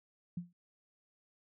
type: tone with exponential decay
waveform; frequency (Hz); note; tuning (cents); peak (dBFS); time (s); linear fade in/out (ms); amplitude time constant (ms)
sine; 174.61; F3; 0; -33; 0.37-0.53; 5; 33
effects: none